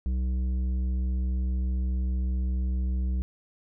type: tone with tanh clipping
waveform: sine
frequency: 63.2 Hz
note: B1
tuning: 41 cents sharp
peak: -26 dBFS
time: 0.06-3.22 s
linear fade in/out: 0 ms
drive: 9 dB
effects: none